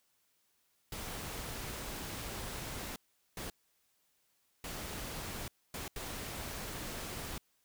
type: noise bursts at uneven times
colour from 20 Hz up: pink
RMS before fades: -42 dBFS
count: 5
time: 0.92-2.96 / 3.37-3.5 / 4.64-5.48 / 5.74-5.88 / 5.96-7.38 s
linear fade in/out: 2 ms
effects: white hiss -75 dBFS RMS until 7.64 s